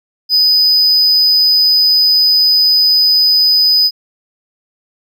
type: tone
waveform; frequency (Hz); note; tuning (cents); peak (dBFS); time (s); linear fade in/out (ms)
triangle; 4992; D#8; +5; -6; 0.29-3.91; 50
effects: none